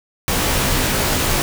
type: noise with comb filter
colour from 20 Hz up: pink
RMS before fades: -18 dBFS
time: 0.28-1.42 s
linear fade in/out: 0 ms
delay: 18 ms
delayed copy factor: -0.9
effects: none